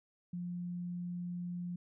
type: tone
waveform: sine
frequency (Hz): 176.2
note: F3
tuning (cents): +16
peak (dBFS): -37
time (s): 0.33-1.76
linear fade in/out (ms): 5
effects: none